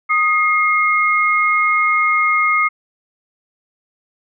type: tone pair together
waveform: sine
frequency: 1244.5 / 2144 Hz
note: D#6 / C7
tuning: 0 / +42 cents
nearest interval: major sixth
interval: 942 cents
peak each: -15 dBFS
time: 0.09-2.69 s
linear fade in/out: 20 ms
effects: none